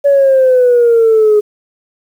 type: exponential sweep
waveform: sine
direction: down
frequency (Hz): 570 to 416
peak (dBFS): -4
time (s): 0.04-1.41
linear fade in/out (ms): 20
effects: tanh soft clip ceiling -2 dBFS + 7-bit